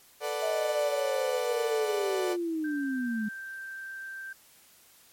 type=chord; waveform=35% pulse; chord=B minor seventh; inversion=third; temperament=equal; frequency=440 / 493.9 / 587.3 / 740 Hz; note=A4 / B4 / D5 / F#5; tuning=0 / 0 / 0 / 0 cents; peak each=-33 / -37 / -32 / -36 dBFS; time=0.2-2.37 s; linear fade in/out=50 ms
type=linear sweep; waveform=sine; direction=down; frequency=649 to 207.7 Hz; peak=-28 dBFS; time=0.42-3.29 s; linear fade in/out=10 ms
type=tone; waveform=sine; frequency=1568 Hz; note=G6; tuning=in tune; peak=-37 dBFS; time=2.64-4.33 s; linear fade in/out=5 ms
effects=white hiss -58 dBFS RMS until 5.12 s + MP3 64 kbps